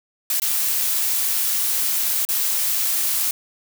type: noise with dropouts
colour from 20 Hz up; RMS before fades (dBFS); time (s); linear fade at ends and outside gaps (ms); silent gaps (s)
blue; -21; 0.3-3.31; 2; 0.4-0.419 / 2.251-2.288
effects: none